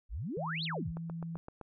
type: exponential two-way sweep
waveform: sine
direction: up then down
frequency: 40.62 to 4500 to 40.62 Hz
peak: -35 dBFS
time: 0.09-0.93 s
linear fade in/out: 50 ms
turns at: 0.64 s
type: tone with pitch glide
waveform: sine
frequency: 161.5 to 166.14 Hz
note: E3 to E3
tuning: -35 to +14 cents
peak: -37 dBFS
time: 0.37-1.37 s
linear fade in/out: 0 ms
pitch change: +49 cents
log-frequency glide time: 0.68-1.04 s
type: click train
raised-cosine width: 1 ms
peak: -30 dBFS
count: 6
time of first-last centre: 0.97-1.613 s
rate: 7.78 Hz
effects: none